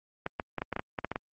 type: clicks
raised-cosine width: 0.5 ms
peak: -16 dBFS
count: 11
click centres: 0.264 / 0.398 / 0.583 / 0.619 / 0.727 / 0.764 / 0.794 / 0.988 / 1.046 / 1.116 / 1.159 s
effects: high-pass 60 Hz 12 dB/octave + Opus 32 kbps